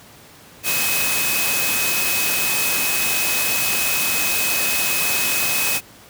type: tone in noise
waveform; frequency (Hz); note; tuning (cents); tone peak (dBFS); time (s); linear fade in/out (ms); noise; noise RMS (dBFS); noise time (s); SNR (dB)
sine; 2545; D#7; +39; -23; 0.63-5.81; 50; white; -21; 0.63-5.81; -5
effects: pink hiss -45 dBFS RMS until 6.09 s + high-pass 80 Hz 12 dB/octave